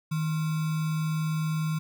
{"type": "tone with sample-and-hold", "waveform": "sine", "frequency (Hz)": 157.7, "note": "D#3", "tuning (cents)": 24, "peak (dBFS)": -25, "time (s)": [0.11, 1.79], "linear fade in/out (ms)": 10, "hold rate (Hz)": 1225, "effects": []}